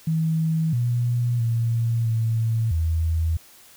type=tone with pitch steps; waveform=sine; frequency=160.7 / 120.6 / 115.8 / 113 / 81.4 Hz; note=E3 / B2 / A#2 / A2 / E2; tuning=-44 / -41 / -11 / +47 / -21 cents; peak=-19 dBFS; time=0.07-3.37 s; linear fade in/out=5 ms; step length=660 ms; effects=white hiss -50 dBFS RMS until 3.76 s